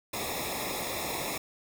pink noise with comb filter, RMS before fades -34 dBFS, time 0.13-1.38 s, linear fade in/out 5 ms, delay 0.66 ms, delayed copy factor -0.9, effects none

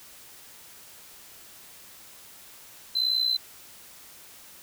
sine tone with amplitude modulation, 4053 Hz, B7, 44 cents sharp, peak -17 dBFS, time 2.95-3.37 s, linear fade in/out 10 ms, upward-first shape sine, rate 61.1 Hz, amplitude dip 80%, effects tanh soft clip ceiling -18 dBFS + white hiss -49 dBFS RMS until 4.62 s

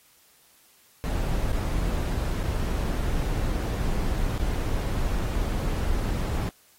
brown noise with dropouts, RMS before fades -26 dBFS, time 1.04-6.49 s, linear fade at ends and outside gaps 0 ms, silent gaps 1.519-1.529 / 2.43-2.438 / 4.378-4.398 s, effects white hiss -59 dBFS RMS until 6.78 s + AAC 48 kbps

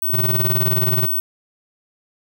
sine tone, 15800 Hz, B9, in tune, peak -17 dBFS, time 0.02-1.2 s, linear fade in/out 2 ms
click train, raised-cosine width 2 ms, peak -19 dBFS, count 8, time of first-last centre 0.1-0.91 s, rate 8.64 Hz
square tone with tremolo, 126.1 Hz, B2, 36 cents sharp, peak -18 dBFS, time 0.13-1.07 s, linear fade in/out 10 ms, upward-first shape square, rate 19 Hz, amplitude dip 65%
effects none

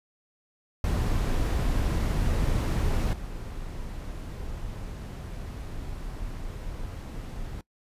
brown noise with level steps, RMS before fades -25 / -36 dBFS, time 0.84-7.61 s, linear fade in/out 2 ms, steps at 3.13 s, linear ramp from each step 2 ms, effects noise-tail reverb RT60 0.1 s tail -21 dB re dry + resampled to 32000 Hz

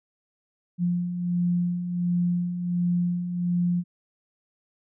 sine beating tone pair, 174.61 / 176.01 Hz, F3 / F3, 0 / +14 cents, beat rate 1.4 Hz, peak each -31 / -23 dBFS, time 0.78-3.84 s, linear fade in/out 50 ms, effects none

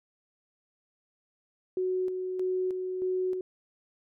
sine tone with tremolo, 370 Hz, F#4, in tune, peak -26 dBFS, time 1.77-3.41 s, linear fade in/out 2 ms, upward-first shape square, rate 1.6 Hz, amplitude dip 40%, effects none

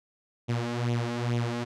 sawtooth tone with flanger, 119.4 Hz, A#2, 42 cents sharp, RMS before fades -29 dBFS, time 0.48-1.65 s, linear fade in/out 20 ms, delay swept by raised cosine 0.3 to 3.7 ms, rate 2.3 Hz, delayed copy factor +0.7, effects low-pass 6000 Hz 12 dB/octave

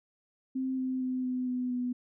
sine tone with pitch steps, 261.6 / 258.7 / 255.9 / 253.1 / 250.4 / 247.6 Hz, C4 / C4 / C4 / B3 / B3 / B3, 0 / -19 / -38 / +43 / +24 / +5 cents, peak -29 dBFS, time 0.55-1.93 s, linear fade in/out 10 ms, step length 230 ms, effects none

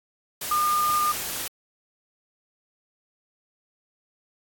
sine tone in noise, 1210 Hz, D#6, 49 cents flat, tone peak -20 dBFS, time 0.51-1.12 s, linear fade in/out 5 ms, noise white, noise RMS -31 dBFS, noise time 0.41-1.48 s, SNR +8 dB, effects AAC 64 kbps

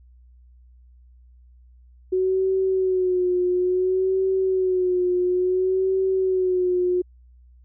sine tone with vibrato, 370 Hz, F#4, in tune, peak -18 dBFS, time 2.12-7.02 s, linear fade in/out 10 ms, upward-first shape sine, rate 0.58 Hz, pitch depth 49 cents each way, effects added 61 Hz sine -48 dBFS peak until 7.64 s

